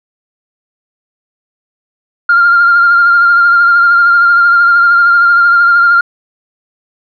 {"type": "tone with vibrato", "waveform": "sine", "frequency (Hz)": 1396.9, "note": "F6", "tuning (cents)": 0, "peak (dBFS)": -3, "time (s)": [2.29, 6.01], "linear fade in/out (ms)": 5, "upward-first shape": "sine", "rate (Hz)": 13, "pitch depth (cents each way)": 26, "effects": ["tanh soft clip ceiling 0 dBFS"]}